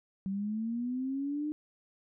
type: linear sweep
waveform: sine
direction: up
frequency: 190 to 305.2 Hz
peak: -31 dBFS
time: 0.26-1.52 s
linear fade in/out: 0 ms
effects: none